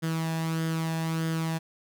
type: tone with flanger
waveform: sawtooth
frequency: 162.3 Hz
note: E3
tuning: 27 cents flat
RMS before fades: -29 dBFS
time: 0.02-1.59 s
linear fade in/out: 20 ms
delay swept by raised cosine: 0.6 to 1.17 ms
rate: 1.6 Hz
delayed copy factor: +0.5
effects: none